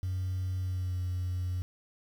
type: tone with pitch glide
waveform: sine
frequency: 92.7 to 90.53 Hz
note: F#2 to F#2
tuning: +4 to -37 cents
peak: -28 dBFS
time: 0.03-1.62 s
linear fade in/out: 0 ms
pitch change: -41 cents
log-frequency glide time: 0.59-1 s
effects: tanh soft clip ceiling -28 dBFS + 9-bit